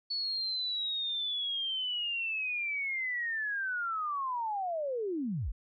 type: linear sweep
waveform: sine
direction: down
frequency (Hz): 4435 to 30.3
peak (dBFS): -31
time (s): 0.1-5.52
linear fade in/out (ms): 10
effects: none